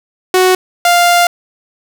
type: tone pair in turn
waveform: sawtooth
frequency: 370 / 698.5 Hz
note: F#4 / F5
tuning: 0 / 0 cents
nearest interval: major seventh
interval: 1100 cents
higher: second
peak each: -3 dBFS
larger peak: neither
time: 0.34-0.55 / 0.85-1.27 s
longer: second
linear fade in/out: 2 ms
effects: none